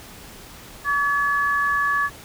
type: tone pair together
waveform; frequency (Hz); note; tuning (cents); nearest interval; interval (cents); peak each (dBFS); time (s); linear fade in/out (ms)
sine; 1139.3 / 1707; C#6 / G#6; +47 / +47; perfect fifth; 700; -21; 0.84-2.1; 50
effects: pink hiss -42 dBFS RMS until 2.24 s